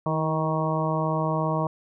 harmonic tone with a mistuned harmonic, 157.5 Hz, D#3, 21 cents sharp, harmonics 1 / 2 / 3 / 4 / 5 / 6 / 7, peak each -26 / -32 / -33 / -29 / -35 / -31 / -31 dBFS, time 0.06-1.67 s, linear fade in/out 2 ms, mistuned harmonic 2, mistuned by +32 cents, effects none

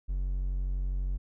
triangle tone, 46.12 Hz, F#1, 5 cents flat, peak -26 dBFS, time 0.08-1.18 s, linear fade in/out 20 ms, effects none

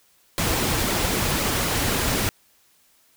pink noise with flanger, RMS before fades -23 dBFS, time 0.38-2.29 s, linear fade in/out 0 ms, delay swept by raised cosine 1.1 to 5.5 ms, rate 3.9 Hz, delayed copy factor -0.5, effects white hiss -60 dBFS RMS until 3.16 s

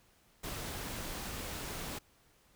pink noise, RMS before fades -41 dBFS, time 0.43-1.99 s, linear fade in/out 10 ms, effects pink hiss -67 dBFS RMS until 2.55 s

